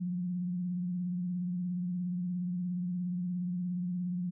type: tone with vibrato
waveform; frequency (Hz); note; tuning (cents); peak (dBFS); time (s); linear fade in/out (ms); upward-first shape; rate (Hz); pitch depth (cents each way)
sine; 178.6; F3; +39; -31; 0-4.31; 20; triangle; 17; 54
effects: none